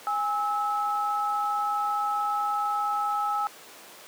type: tone pair together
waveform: sine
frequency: 823.5 / 1299 Hz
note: G#5 / E6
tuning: -15 / -26 cents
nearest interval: minor sixth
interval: 789 cents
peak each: -27 / -27 dBFS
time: 0.07-3.47 s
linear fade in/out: 0 ms
effects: pink hiss -46 dBFS RMS until 4.07 s + high-pass 400 Hz 12 dB/octave